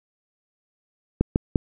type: clicks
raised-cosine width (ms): 3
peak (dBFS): -5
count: 3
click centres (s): 1.21 / 1.359 / 1.558
effects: none